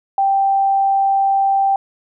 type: tone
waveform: sine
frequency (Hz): 784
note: G5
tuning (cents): 0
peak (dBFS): -12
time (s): 0.18-1.76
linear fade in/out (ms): 2
effects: none